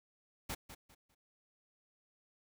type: noise with echo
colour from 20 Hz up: pink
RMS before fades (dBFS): -40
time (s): 0.49-0.55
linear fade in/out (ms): 10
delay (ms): 200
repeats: 3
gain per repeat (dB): -11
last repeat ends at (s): 1.15
effects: none